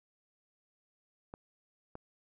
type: clicks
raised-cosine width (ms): 1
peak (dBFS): -30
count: 2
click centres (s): 1.339 / 1.954
effects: none